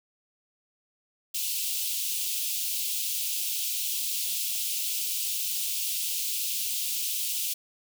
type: high-pass noise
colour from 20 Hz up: white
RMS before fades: -30 dBFS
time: 1.34-7.54 s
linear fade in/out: 10 ms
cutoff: 2600 Hz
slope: 48 dB/octave
effects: none